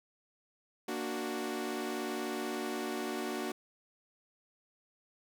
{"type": "chord", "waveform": "sawtooth", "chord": "Bb augmented", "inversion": "none", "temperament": "equal", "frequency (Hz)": [233.1, 293.7, 370], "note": ["Bb3", "D4", "F#4"], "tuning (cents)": [0, 0, 0], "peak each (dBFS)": [-36, -36, -34], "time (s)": [0.88, 3.52], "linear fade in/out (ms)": 5, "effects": []}